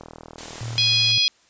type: click train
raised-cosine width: 1 ms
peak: -24 dBFS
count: 32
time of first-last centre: 0.01-0.781 s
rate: 40.2 Hz
type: noise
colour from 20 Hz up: white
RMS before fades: -36 dBFS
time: 0.38-1.12 s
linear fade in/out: 2 ms
type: tone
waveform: sine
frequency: 115.4 Hz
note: A#2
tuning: 17 cents flat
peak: -28 dBFS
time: 0.61-1.18 s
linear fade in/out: 0 ms
type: harmonic tone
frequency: 830.6 Hz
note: G#5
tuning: in tune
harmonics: 3 / 4 / 5 / 6 / 7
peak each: -25 / -20 / -22 / -22 / -35 dBFS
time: 0.78-1.28 s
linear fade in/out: 0 ms
effects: white hiss -58 dBFS RMS until 1.49 s + resampled to 16000 Hz